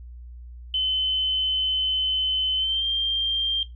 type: tone with pitch glide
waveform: sine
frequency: 3048 to 3179 Hz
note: G7 to G7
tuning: -49 to +24 cents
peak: -21 dBFS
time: 0.74-3.63 s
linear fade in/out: 2 ms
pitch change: +73 cents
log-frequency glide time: 2.57-2.85 s
effects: noise-tail reverb RT60 0.2 s tail -17 dB re dry + added 60 Hz sine -38 dBFS peak until 3.75 s